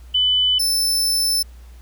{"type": "tone pair in turn", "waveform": ["sine", "sawtooth"], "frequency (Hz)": [3000, 5284], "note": ["F#7", "E8"], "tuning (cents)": [23, 3], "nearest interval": "minor seventh", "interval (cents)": 980, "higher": "second", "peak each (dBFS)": -14, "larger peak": "neither", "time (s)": [[0.14, 0.59], [0.59, 1.43]], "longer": "second", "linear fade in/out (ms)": 10, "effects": ["added 60 Hz sine -38 dBFS peak until 1.81 s", "pink hiss -54 dBFS RMS until 1.81 s"]}